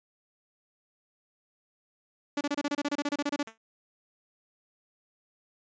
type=tone bursts; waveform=sawtooth; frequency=288.9 Hz; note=D4; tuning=28 cents flat; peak=-23 dBFS; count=16; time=2.37-3.43 s; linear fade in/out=5 ms; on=40 ms; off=28 ms
type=tone with exponential decay; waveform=5% pulse; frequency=223.4 Hz; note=A3; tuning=27 cents sharp; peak=-28 dBFS; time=3.47-3.58 s; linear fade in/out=5 ms; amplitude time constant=22 ms
effects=resampled to 16000 Hz